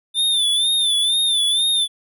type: tone with vibrato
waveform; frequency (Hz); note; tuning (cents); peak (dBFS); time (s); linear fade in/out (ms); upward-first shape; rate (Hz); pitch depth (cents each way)
square; 3557; A7; +18; -16; 0.14-1.88; 50; sine; 2.1; 74
effects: none